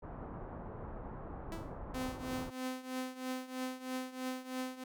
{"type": "low-pass noise", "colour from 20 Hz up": "pink", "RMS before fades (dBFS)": -45, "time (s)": [0.02, 2.51], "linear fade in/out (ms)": 20, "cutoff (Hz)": 1200, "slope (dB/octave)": 24}
{"type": "tone with exponential decay", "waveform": "sawtooth", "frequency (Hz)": 328.9, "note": "E4", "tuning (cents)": -4, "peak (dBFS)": -36, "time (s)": [1.52, 1.79], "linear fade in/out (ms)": 0, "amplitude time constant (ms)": 57}
{"type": "tone with tremolo", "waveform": "sawtooth", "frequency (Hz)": 257, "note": "C4", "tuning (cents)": -31, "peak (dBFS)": -31, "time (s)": [1.94, 4.84], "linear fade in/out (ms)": 5, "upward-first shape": "triangle", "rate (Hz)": 3.1, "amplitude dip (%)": 85}
{"effects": []}